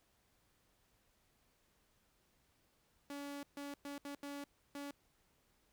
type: tone bursts at uneven times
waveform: sawtooth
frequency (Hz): 284.3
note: C#4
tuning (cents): +44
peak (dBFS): -40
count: 6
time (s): 3.1-3.43 / 3.57-3.74 / 3.85-3.98 / 4.05-4.15 / 4.23-4.44 / 4.75-4.91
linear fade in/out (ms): 2
effects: pink hiss -75 dBFS RMS until 5.72 s